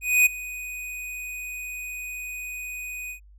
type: tone with ADSR envelope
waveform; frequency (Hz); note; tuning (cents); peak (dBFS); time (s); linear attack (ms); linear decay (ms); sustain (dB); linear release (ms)
square; 2489; D#7; 0; -14; 0.01-3.2; 250; 13; -19; 97
effects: added 50 Hz sine -48 dBFS peak until 3.38 s